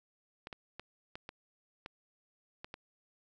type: clicks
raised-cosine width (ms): 0.3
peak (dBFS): -27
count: 8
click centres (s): 0.471 / 0.528 / 0.796 / 1.155 / 1.291 / 1.861 / 2.645 / 2.741
effects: none